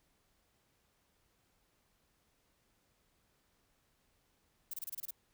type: noise bursts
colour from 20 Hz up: violet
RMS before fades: -41 dBFS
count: 8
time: 4.71-5.108 s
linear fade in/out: 5 ms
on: 27 ms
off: 26 ms
effects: pink hiss -75 dBFS RMS until 5.33 s